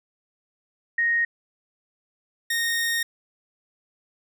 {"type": "tone pair in turn", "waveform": ["sine", "sawtooth"], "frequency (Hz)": [1866, 1853.1], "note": ["A#6", "A#6"], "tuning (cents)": [1, -11], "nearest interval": "unison", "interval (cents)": 12, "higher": "first", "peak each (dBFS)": [-19, -19], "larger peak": "neither", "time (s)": [[0.98, 1.25], [2.5, 3.03]], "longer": "second", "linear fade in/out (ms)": 5, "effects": []}